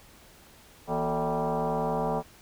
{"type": "tone with frequency modulation", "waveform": "sine", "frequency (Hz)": 164.4, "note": "E3", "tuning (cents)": -4, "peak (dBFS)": -25, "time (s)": [0.87, 2.23], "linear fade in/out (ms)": 50, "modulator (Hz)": 202, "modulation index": 4.2, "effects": ["pink hiss -54 dBFS RMS until 2.41 s"]}